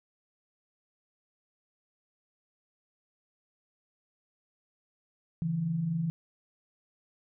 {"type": "tone pair together", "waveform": "sine", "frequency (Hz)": [141.85, 165.9], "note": ["C#3", "E3"], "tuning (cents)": [40, 11], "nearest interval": "minor third", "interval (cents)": 271, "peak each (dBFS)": [-37, -28], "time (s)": [5.42, 6.1], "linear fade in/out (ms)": 0, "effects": []}